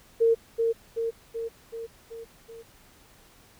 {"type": "tone with echo", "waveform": "sine", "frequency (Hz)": 457.7, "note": "A#4", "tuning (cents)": -32, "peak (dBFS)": -17, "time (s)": [0.2, 0.35], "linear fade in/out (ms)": 20, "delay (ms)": 380, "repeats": 6, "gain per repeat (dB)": -4, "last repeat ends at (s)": 2.63, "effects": ["pink hiss -56 dBFS RMS until 3.59 s"]}